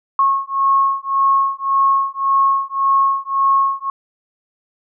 sine beating tone pair, 1091 / 1092.8 Hz, C#6 / C#6, -28 / -25 cents, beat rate 1.8 Hz, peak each -16 dBFS, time 0.19-3.9 s, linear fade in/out 2 ms, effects none

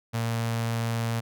sawtooth tone with notch filter, 115.2 Hz, A#2, 20 cents flat, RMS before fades -28 dBFS, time 0.13-1.21 s, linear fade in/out 20 ms, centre 330 Hz, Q 1.9, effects none

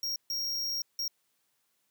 square tone bursts at uneven times, 5588 Hz, F8, in tune, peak -31 dBFS, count 3, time 0.03-0.16 / 0.3-0.82 / 0.99-1.08 s, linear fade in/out 2 ms, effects white hiss -75 dBFS RMS until 1.9 s + high-pass 100 Hz 12 dB/octave

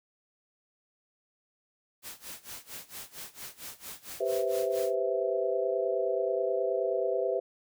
white noise with tremolo, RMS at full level -41 dBFS, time 2.02-4.95 s, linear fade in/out 50 ms, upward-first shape sine, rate 4.4 Hz, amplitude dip 90%
sine chord, C major seventh, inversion second, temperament equal, 392 / 493.9 / 523.3 / 659.3 Hz, G4 / B4 / C5 / E5, 0 / 0 / 0 / 0 cents, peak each -32 dBFS, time 4.2-7.4 s, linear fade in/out 10 ms
effects none

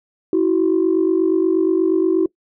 sine tone pair together, 326.5 / 374.9 Hz, E4 / F#4, -17 / +23 cents, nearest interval major second, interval 240 cents, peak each -15 dBFS, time 0.33-2.26 s, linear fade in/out 2 ms, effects noise-tail reverb RT60 0.1 s tail -22 dB re dry + tanh soft clip ceiling -8 dBFS

